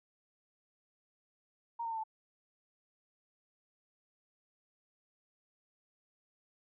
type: tone with pitch steps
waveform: sine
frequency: 932.3 / 913.6 / 895.4 / 877.4 Hz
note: A#5 / A#5 / A5 / A5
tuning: 0 / -35 / +30 / -5 cents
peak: -35 dBFS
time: 1.79-2.038 s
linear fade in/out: 10 ms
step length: 62 ms
effects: none